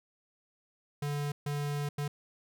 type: tone bursts at uneven times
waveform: square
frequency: 145.1 Hz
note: D3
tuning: 21 cents flat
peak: -32 dBFS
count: 3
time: 1.02-1.32 / 1.46-1.89 / 1.98-2.08 s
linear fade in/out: 5 ms
effects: none